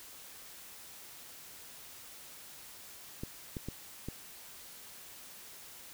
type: clicks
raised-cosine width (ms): 3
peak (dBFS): -25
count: 4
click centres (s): 3.235 / 3.568 / 3.686 / 4.086
effects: white hiss -51 dBFS RMS until 5.93 s